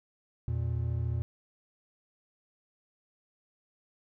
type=tone pair together; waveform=triangle; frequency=83.8 / 118 Hz; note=E2 / A#2; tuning=+29 / +22 cents; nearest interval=tritone; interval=593 cents; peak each=-30 / -29 dBFS; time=0.48-1.22 s; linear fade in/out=0 ms; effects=none